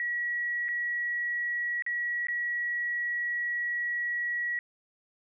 sine tone with dropouts, 1922 Hz, B6, 48 cents flat, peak -28 dBFS, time 0-4.59 s, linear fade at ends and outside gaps 1 ms, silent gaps 0.684-0.688 / 1.823-1.864 / 2.27-2.284 s, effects none

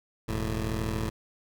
15% pulse tone pair together, 41.2 / 110 Hz, E1 / A2, 0 / 0 cents, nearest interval octave + perfect fourth, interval 1700 cents, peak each -25 dBFS, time 0.28-1.1 s, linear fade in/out 10 ms, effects none

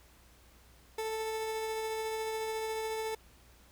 30% pulse tone with tremolo, 440.6 Hz, A4, 2 cents sharp, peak -30 dBFS, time 0.98-3.15 s, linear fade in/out 5 ms, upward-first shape triangle, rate 14 Hz, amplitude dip 25%, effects added 60 Hz sine -61 dBFS peak until 3.71 s + pink hiss -62 dBFS RMS until 3.71 s

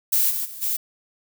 violet noise with level steps, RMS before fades -19 / -26 / -37 / -24 dBFS, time 0.12-0.77 s, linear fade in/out 10 ms, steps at 0.29 / 0.44 / 0.61 s, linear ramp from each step 20 ms, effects none

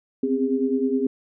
sine tone cluster, 256.3 / 266 / 407.3 Hz, C4 / C4 / G#4, -36 / +29 / -34 cents, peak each -24 dBFS, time 0.23-1.07 s, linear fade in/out 5 ms, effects none

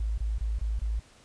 sine tone bursts, 54.2 Hz, A1, 25 cents flat, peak -26 dBFS, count 5, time 0-0.996 s, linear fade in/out 5 ms, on 180 ms, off 24 ms, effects pink hiss -57 dBFS RMS until 1.24 s + resampled to 22050 Hz

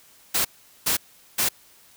white noise bursts, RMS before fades -22 dBFS, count 3, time 0.34-1.49 s, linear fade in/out 10 ms, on 110 ms, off 410 ms, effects white hiss -54 dBFS RMS until 1.96 s

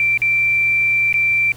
sine tone with dropouts, 2349 Hz, D7, in tune, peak -13 dBFS, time 0-1.52 s, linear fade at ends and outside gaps 1 ms, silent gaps 0.175-0.218 / 1.127-1.141 s, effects added 120 Hz sine -38 dBFS peak until 1.56 s + pink hiss -43 dBFS RMS until 1.56 s

